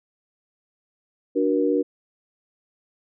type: chord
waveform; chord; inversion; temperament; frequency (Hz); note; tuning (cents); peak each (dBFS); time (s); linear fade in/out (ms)
sine; D augmented; none; equal with one note detuned; 293.7 / 370 / 475.1; D4 / F#4 / A#4; 0 / 0 / +33; -22 / -24 / -22; 1.35-1.83; 20
effects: none